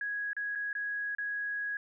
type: tone with dropouts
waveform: sine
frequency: 1661.2 Hz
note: G#6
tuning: in tune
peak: -32 dBFS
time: 0.01-1.77 s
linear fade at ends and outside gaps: 2 ms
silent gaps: 0.332-0.366 / 0.552-0.556 / 0.73-0.751 / 1.15-1.184 s
effects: none